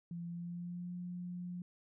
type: tone with pitch glide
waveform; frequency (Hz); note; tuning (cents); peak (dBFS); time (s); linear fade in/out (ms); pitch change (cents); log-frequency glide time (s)
sine; 171 to 177.64; F3 to F3; -36 to +30; -40; 0.11-1.62; 2; +66; 0.27-0.93
effects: none